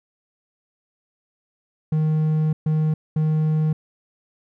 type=tone bursts at uneven times; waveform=triangle; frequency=155.56 Hz; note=D#3; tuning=in tune; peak=-15 dBFS; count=3; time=1.92-2.53 / 2.66-2.94 / 3.16-3.73 s; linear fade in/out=5 ms; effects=none